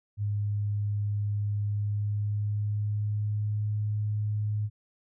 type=tone with pitch glide; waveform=sine; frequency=103.2 to 105.43 Hz; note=G#2 to G#2; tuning=-10 to +27 cents; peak=-26 dBFS; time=0.17-4.7 s; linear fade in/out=50 ms; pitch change=+37 cents; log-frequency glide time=1.65-3.71 s; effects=none